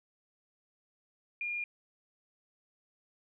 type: tone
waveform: sine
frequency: 2416 Hz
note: D7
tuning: 48 cents sharp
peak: -33 dBFS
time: 1.41-1.64 s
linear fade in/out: 2 ms
effects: none